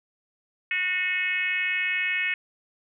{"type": "tone with frequency modulation", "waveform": "sine", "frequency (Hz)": 2188, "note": "C#7", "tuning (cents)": -23, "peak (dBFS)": -23, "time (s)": [0.71, 2.34], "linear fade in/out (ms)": 2, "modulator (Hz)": 363, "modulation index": 1.3, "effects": []}